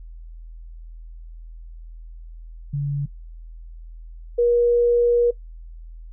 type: tone pair in turn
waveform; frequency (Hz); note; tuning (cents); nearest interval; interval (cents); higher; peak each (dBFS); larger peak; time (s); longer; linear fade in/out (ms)
sine; 142.1 / 478; C#3 / A#4; +43 / +43; octave + major sixth; 2100; second; -21 / -14; second; 2.73-3.06 / 4.38-5.31; second; 10
effects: noise-tail reverb RT60 0.1 s tail -18 dB re dry + added 41 Hz sine -36 dBFS peak until 6.12 s